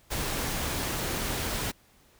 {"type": "noise", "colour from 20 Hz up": "pink", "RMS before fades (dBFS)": -31, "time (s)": [0.1, 1.72], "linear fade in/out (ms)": 20, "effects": ["pink hiss -61 dBFS RMS until 2.19 s"]}